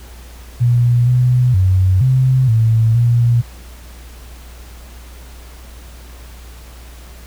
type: tone with pitch steps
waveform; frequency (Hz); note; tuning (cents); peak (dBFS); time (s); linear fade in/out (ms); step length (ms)
sine; 120.7 / 124.8 / 93.4 / 130 / 112.4 / 118.9; B2 / B2 / F#2 / C3 / A2 / A#2; -39 / +19 / +17 / -11 / +37 / +35; -9; 0.6-3.42; 20; 470
effects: added 60 Hz sine -34 dBFS peak until 7.26 s + pink hiss -42 dBFS RMS until 7.26 s